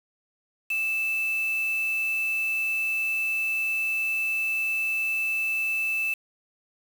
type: tone with quantisation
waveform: sine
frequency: 2637 Hz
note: E7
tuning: in tune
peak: -24 dBFS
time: 0.7-6.14 s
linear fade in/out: 5 ms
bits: 6
effects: none